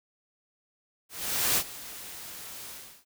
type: noise with ADSR envelope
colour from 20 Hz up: white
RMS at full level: -24 dBFS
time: 1.09-3.05 s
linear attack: 480 ms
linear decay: 62 ms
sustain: -18 dB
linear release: 350 ms
effects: none